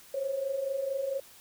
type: tone pair together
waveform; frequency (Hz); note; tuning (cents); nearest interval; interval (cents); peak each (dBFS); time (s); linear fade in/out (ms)
sine; 523.3 / 547.7; C5 / C#5; 0 / -21; minor second; 79; -36 / -30; 0.14-1.2; 5
effects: white hiss -54 dBFS RMS until 1.4 s